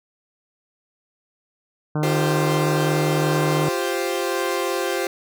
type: harmonic tone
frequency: 151.8 Hz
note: D#3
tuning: 42 cents flat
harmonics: 1 / 2 / 3 / 4 / 5 / 6 / 7 / 8 / 9 / 10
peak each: -21 / -27 / -31 / -33 / -35 / -37 / -38 / -39 / -40 / -41 dBFS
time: 1.95-3.69 s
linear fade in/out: 5 ms
type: chord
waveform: sawtooth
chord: F suspended second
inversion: none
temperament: equal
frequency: 349.2 / 392 / 523.3 Hz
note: F4 / G4 / C5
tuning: 0 / 0 / 0 cents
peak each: -22 dBFS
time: 2.03-5.07 s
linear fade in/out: 2 ms
effects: none